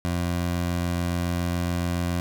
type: tone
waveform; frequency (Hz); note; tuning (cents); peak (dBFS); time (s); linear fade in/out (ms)
20% pulse; 87.1; F2; -4; -19; 0.05-2.2; 0
effects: none